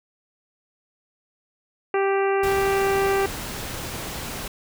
harmonic tone, 392 Hz, G4, in tune, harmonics 1 / 2 / 3 / 4 / 5 / 6 / 7, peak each -20 / -26 / -30 / -32 / -34 / -36 / -37 dBFS, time 1.94-3.26 s, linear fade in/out 2 ms
pink noise, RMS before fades -32 dBFS, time 2.43-4.48 s, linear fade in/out 5 ms
effects none

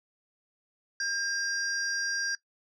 sine tone cluster, 1609 / 4731 / 5720 Hz, G6 / D8 / F8, +45 / +12 / +41 cents, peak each -30 / -35 / -35 dBFS, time 1-2.35 s, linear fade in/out 2 ms, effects noise-tail reverb RT60 0.1 s tail -19 dB re dry + tanh soft clip ceiling -19 dBFS

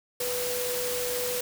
sine tone in noise, 493.9 Hz, B4, in tune, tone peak -30 dBFS, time 0.2-1.41 s, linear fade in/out 5 ms, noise white, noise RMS -32 dBFS, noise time 0.2-1.41 s, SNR -1 dB, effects none

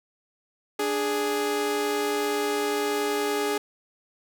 sawtooth tone pair together, 293.7 / 415.3 Hz, D4 / G#4, 0 / 0 cents, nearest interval tritone, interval 600 cents, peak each -27 / -21 dBFS, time 0.79-3.58 s, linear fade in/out 5 ms, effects none

